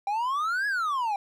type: exponential two-way sweep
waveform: triangle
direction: up then down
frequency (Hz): 784 to 1700 to 784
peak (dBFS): -23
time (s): 0.07-1.16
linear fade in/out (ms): 2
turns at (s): 0.67
effects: none